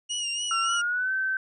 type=tone with vibrato; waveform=25% pulse; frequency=2857 Hz; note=F7; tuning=39 cents sharp; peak=-24 dBFS; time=0.09-0.82 s; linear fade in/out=20 ms; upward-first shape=sine; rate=3.5 Hz; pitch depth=49 cents each way
type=tone with pitch glide; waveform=sine; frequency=1350 to 1541.8 Hz; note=E6 to G6; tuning=+41 to -29 cents; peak=-24 dBFS; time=0.51-1.37 s; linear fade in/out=2 ms; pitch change=+230 cents; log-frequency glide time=0.66-1.12 s
effects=resampled to 24000 Hz